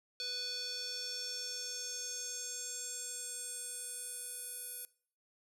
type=tone with band-pass filter sweep; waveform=square; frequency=493.9 Hz; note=B4; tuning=in tune; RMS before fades=-42 dBFS; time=0.2-4.85 s; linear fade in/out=0 ms; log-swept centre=4400 to 11000 Hz; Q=4.7; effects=noise-tail reverb RT60 0.5 s tail -21 dB re dry